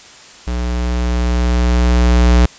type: tone with level ramp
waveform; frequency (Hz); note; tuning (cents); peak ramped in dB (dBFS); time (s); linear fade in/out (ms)
square; 60.5; B1; -35; -18 to -7; 0.47-2.46; 5
effects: white hiss -39 dBFS RMS until 2.58 s + resampled to 16000 Hz